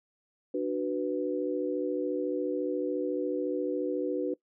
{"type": "chord", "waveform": "sine", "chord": "B minor", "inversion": "first", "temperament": "just", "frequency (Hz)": [296.3, 370.4, 493.9], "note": ["D4", "F#4", "B4"], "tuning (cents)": [15, 2, 0], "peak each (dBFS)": [-32, -32, -32], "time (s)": [0.54, 4.34], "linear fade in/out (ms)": 5, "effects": ["noise-tail reverb RT60 0.1 s tail -21 dB re dry"]}